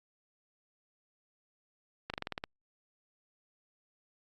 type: slowing click train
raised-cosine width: 0.3 ms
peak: -20 dBFS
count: 8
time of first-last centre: 2.1-2.439 s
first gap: 38 ms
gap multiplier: 1.08
effects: Opus 48 kbps